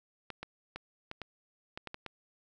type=clicks; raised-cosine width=0.3 ms; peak=-24 dBFS; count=9; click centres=0.303 / 0.43 / 0.76 / 1.114 / 1.217 / 1.775 / 1.873 / 1.944 / 2.063 s; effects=none